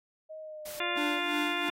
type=tone with pitch glide; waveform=sine; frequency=627 to 581.6 Hz; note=D#5 to D5; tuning=+13 to -17 cents; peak=-40 dBFS; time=0.29-1.2 s; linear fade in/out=20 ms; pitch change=-130 cents; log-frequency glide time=0.4-1.02 s
type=noise; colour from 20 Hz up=white; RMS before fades=-43 dBFS; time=0.65-0.8 s; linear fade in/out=10 ms
type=harmonic tone; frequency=349.2 Hz; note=F4; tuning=in tune; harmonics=1 / 2 / 3 / 4 / 5 / 6 / 7 / 8 / 10; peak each=-38 / -38 / -38 / -38 / -38 / -38 / -38 / -38 / -38 dBFS; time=0.8-1.7 s; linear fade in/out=2 ms
type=tone with tremolo; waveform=square; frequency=296.8 Hz; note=D4; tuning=18 cents sharp; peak=-31 dBFS; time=0.97-1.69 s; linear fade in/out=2 ms; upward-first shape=sine; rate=2.9 Hz; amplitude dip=70%
effects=AAC 48 kbps